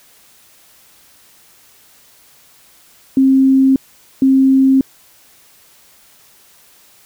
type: tone pair in turn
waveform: sine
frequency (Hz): 266.6 / 266.6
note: C4 / C4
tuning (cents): +33 / +33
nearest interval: unison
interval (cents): 0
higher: neither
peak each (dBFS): -7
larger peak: neither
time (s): 3.17-3.76 / 4.22-4.81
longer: neither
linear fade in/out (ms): 2
effects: white hiss -48 dBFS RMS until 7.05 s